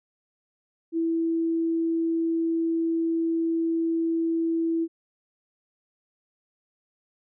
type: tone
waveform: sine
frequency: 329.6 Hz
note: E4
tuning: in tune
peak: -22 dBFS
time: 0.92-4.88 s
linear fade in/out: 50 ms
effects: none